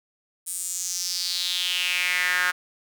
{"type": "tone with high-pass filter sweep", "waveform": "sawtooth", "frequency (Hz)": 180, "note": "F#3", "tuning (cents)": -47, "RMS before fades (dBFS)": -26, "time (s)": [0.46, 2.52], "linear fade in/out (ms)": 20, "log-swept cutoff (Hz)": [9200, 1500], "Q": 4.3, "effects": []}